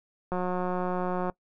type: click train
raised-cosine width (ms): 1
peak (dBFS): -17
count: 178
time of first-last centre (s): 0.32-1.298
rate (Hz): 181
effects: noise-tail reverb RT60 0.1 s tail -22 dB re dry